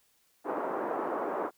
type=band-pass noise; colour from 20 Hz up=pink; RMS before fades=-33 dBFS; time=0.44-1.51 s; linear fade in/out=50 ms; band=310 to 1200 Hz; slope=24 dB/octave; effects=white hiss -69 dBFS RMS until 1.57 s